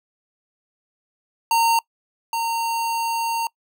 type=tone pair in turn; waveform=square; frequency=919 / 919 Hz; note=A#5 / A#5; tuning=-25 / -25 cents; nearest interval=unison; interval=0 cents; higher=neither; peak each=-16 / -22 dBFS; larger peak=first; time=1.51-1.79 / 2.33-3.47 s; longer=second; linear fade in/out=2 ms; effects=noise-tail reverb RT60 0.1 s tail -24 dB re dry